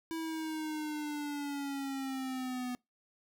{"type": "linear sweep", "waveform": "square", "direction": "down", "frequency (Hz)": [327.2, 246.9], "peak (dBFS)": -36, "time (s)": [0.11, 2.75], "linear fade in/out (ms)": 0, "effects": ["noise-tail reverb RT60 0.2 s tail -25 dB re dry"]}